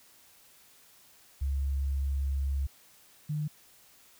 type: tone pair in turn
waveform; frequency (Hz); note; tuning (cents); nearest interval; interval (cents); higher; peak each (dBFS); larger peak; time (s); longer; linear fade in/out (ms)
sine; 68.8 / 150.49; C#2 / D3; -12 / +43; octave + major second; 1355; second; -27 / -29; first; 1.41-2.67 / 3.29-3.48; first; 10
effects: white hiss -59 dBFS RMS until 4.19 s